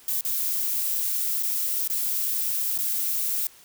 violet noise with dropouts, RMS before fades -26 dBFS, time 0.08-3.47 s, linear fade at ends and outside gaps 1 ms, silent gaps 0.209-0.249 / 1.426-1.432 / 1.876-1.899 / 2.777-2.787 s, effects white hiss -52 dBFS RMS until 3.64 s

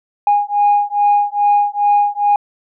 sine beating tone pair, 820 / 822.4 Hz, G#5 / G#5, -22 / -17 cents, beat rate 2.4 Hz, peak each -13 dBFS, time 0.27-2.36 s, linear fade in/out 2 ms, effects tanh soft clip ceiling -5 dBFS

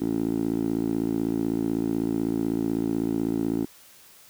10% pulse tone with band-pass filter, 56 Hz, A1, 31 cents sharp, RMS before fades -26 dBFS, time 0-3.66 s, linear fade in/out 20 ms, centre 300 Hz, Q 3.2, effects white hiss -52 dBFS RMS until 4.29 s

